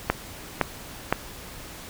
click train, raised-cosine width 0.5 ms, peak -4 dBFS, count 3, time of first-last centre 0.1-1.126 s, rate 1.95 Hz, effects pink hiss -41 dBFS RMS until 1.89 s

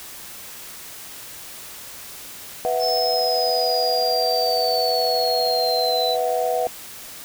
sine chord, B suspended fourth, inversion none, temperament equal, 493.9 / 659.3 / 740 Hz, B4 / E5 / F#5, 0 / 0 / 0 cents, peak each -23 dBFS, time 2.65-6.67 s, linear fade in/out 0 ms
triangle linear sweep, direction down, 5280 to 3963 Hz, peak -21 dBFS, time 2.79-6.17 s, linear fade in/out 50 ms
effects tanh soft clip ceiling -9 dBFS + white hiss -38 dBFS RMS until 7.24 s

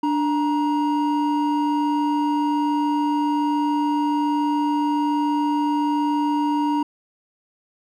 triangle tone pair together, 294.3 / 944.1 Hz, D4 / A#5, +4 / +22 cents, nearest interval octave + minor sixth, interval 2018 cents, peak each -18 / -21 dBFS, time 0.03-6.83 s, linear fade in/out 5 ms, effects none

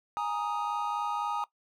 triangle chord, Ab suspended second, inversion none, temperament just, 830.6 / 934.4 / 1245.9 Hz, Ab5 / Bb5 / Eb6, 0 / +4 / +2 cents, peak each -32 dBFS, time 0.17-1.44 s, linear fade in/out 0 ms, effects noise-tail reverb RT60 0.1 s tail -18 dB re dry

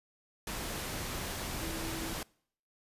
sine tone in noise, 326.3 Hz, E4, 18 cents flat, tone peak -41 dBFS, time 1.61-2.13 s, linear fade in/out 2 ms, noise pink, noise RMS -38 dBFS, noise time 0.47-2.23 s, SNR -6 dB, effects noise-tail reverb RT60 0.6 s tail -25 dB re dry + resampled to 32000 Hz

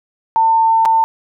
sine tone with dropouts, 899 Hz, A5, 37 cents sharp, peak -9 dBFS, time 0.36-1.04 s, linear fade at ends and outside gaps 0 ms, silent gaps 0.852-0.857 s, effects none

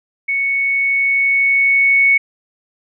sine tone with level ramp, 2217 Hz, C#7, in tune, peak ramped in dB -15 to -8 dBFS, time 0.28-2.18 s, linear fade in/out 10 ms, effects none

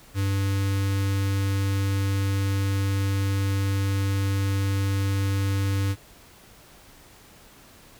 square tone with notch filter, 98 Hz, G2, in tune, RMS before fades -24 dBFS, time 0.14-5.96 s, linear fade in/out 50 ms, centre 710 Hz, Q 1.1, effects pink hiss -51 dBFS RMS until 7.99 s

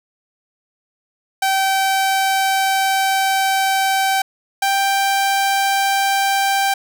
sawtooth tone pair in turn, 773 / 785.6 Hz, G5 / G5, -24 / +4 cents, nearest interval unison, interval 28 cents, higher second, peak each -11 dBFS, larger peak neither, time 1.42-4.22 / 4.62-6.74 s, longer first, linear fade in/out 5 ms, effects none

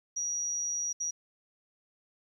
sine tone bursts at uneven times, 5770 Hz, F#8, 44 cents flat, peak -30 dBFS, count 2, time 0.16-0.93 / 1-1.11 s, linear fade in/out 10 ms, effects 11-bit

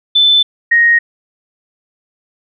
sine tone pair in turn, 3520 / 1871.1 Hz, A7 / A#6, 0 / +6 cents, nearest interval major seventh, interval 1094 cents, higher first, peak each -6 dBFS, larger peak neither, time 0.15-0.43 / 0.71-0.99 s, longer neither, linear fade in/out 10 ms, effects none

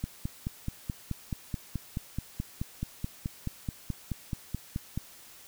click train, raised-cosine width 5 ms, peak -19 dBFS, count 24, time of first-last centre 0.04-4.976 s, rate 4.66 Hz, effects white hiss -52 dBFS RMS until 5.47 s

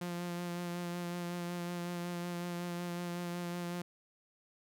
sawtooth tone with vibrato, 174.61 Hz, F3, in tune, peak -33 dBFS, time 0.01-3.82 s, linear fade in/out 5 ms, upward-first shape sine, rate 5.4 Hz, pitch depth 18 cents each way, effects none

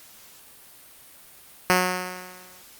5% pulse tone with exponential decay, 182.5 Hz, F#3, 24 cents flat, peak -4 dBFS, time 1.7-2.62 s, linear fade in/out 0 ms, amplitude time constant 200 ms, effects white hiss -49 dBFS RMS until 2.79 s + Opus 48 kbps

